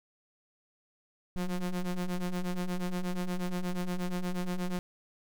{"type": "ring-modulated tone", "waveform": "square", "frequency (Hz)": 89.1, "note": "F2", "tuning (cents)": 35, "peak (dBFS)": -28, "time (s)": [1.36, 4.79], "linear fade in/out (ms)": 0, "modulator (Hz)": 93.3, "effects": []}